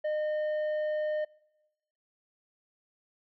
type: tone with tanh clipping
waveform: sine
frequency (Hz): 610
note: D#5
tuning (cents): -34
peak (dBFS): -29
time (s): 0.04-1.25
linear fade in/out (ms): 10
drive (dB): 6
effects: noise-tail reverb RT60 1.0 s tail -25 dB re dry

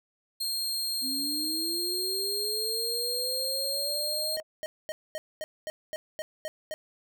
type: tone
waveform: sawtooth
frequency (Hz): 4219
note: C8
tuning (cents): +14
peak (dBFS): -26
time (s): 0.4-4.37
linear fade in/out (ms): 10
type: linear sweep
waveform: sine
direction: up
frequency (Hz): 258.7 to 634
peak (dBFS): -35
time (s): 1.01-4.43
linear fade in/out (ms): 50
type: tone bursts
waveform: square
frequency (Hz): 622.3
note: D#5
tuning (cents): 0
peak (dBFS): -33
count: 10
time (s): 4.37-6.74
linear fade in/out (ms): 0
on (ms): 30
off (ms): 230
effects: none

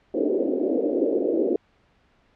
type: band-pass noise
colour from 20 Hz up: pink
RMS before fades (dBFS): -23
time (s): 0.14-1.56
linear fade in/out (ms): 2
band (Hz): 270 to 540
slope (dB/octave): 48
effects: pink hiss -62 dBFS RMS until 2.35 s + low-pass 3000 Hz 12 dB/octave

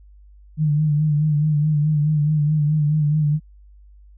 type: tone with vibrato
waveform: sine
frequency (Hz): 150.8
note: D3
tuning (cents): +46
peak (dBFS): -15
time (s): 0.57-3.4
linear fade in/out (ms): 50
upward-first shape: sine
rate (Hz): 4.7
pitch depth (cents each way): 49
effects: added 50 Hz sine -44 dBFS peak until 4.17 s

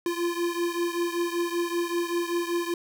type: beating tone pair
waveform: square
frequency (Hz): 343.1 / 348.3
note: F4 / F4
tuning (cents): -31 / -5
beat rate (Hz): 5.2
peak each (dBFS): -28 / -31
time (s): 0.06-2.74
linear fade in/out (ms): 2
effects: none

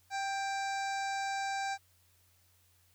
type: harmonic tone with a mistuned harmonic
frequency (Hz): 784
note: G5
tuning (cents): 0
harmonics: 1 / 2 / 3 / 5 / 6 / 7 / 8 / 9 / 10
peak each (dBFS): -34 / -40 / -44 / -48 / -50 / -51 / -52 / -53 / -54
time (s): 0.1-1.78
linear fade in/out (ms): 50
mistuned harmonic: 2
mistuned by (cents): +20
effects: added 90 Hz sine -69 dBFS peak until 2.94 s + white hiss -69 dBFS RMS until 2.94 s

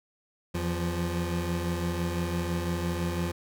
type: tone pair together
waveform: 25% pulse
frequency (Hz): 84.1 / 174.13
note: E2 / F3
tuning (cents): +35 / -5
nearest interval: octave + minor second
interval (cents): 1260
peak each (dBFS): -27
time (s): 0.54-3.32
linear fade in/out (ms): 10
effects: none

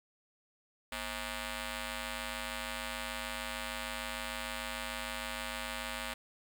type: ring-modulated tone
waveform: 5% pulse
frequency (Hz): 293.7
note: D4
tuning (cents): 0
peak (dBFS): -23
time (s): 0.92-6.14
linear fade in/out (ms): 5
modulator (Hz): 347
effects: none

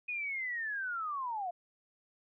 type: linear sweep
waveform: sine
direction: down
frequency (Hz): 2496 to 682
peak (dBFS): -34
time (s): 0.08-1.51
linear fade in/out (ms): 10
effects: none

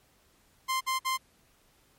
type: tone bursts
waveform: sawtooth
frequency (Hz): 1046.5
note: C6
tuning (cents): 0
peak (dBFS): -23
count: 3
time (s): 0.68-1.176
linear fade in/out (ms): 20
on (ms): 130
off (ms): 53
effects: pink hiss -65 dBFS RMS until 1.98 s + MP3 64 kbps

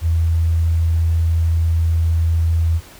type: tone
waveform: sine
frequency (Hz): 82.41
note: E2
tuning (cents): 0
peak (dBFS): -13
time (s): 0.01-2.81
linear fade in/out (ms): 50
effects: pink hiss -42 dBFS RMS until 2.99 s

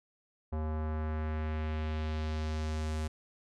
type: tone with low-pass filter sweep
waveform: square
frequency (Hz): 77.78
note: D#2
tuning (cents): 0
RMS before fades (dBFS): -34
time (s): 0.52-3.08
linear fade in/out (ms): 10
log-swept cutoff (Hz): 920 to 9100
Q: 1.2
effects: none

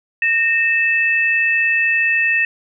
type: tone pair together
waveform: sine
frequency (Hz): 1842 / 2625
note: A#6 / E7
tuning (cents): -21 / -8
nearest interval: tritone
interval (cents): 613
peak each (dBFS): -16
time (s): 0.22-2.45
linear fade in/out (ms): 2
effects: none

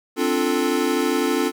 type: chord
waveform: square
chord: D minor seventh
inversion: third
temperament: equal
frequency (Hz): 261.6 / 293.7 / 349.2 / 440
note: C4 / D4 / F4 / A4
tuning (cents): 0 / 0 / 0 / 0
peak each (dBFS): -25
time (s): 0.16-1.52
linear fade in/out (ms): 50
effects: 9-bit

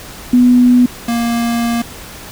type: tone pair in turn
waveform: sine / square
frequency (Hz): 246.9 / 234.4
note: B3 / A#3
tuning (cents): 0 / +10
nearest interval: minor second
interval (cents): 90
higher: first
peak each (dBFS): -5 / -14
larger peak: first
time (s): 0.33-0.86 / 1.08-1.82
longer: second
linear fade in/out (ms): 5
effects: pink hiss -32 dBFS RMS until 2.31 s

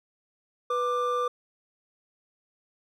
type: tone pair together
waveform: triangle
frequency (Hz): 492.3 / 1184.5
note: B4 / D6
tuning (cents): -6 / +14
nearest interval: octave + minor third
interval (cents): 1520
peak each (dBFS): -26 / -25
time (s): 0.7-1.28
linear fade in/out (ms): 5
effects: none

